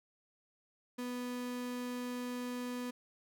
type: tone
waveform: 35% pulse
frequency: 246.9 Hz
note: B3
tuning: in tune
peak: -36 dBFS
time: 0.98-2.91 s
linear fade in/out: 10 ms
effects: none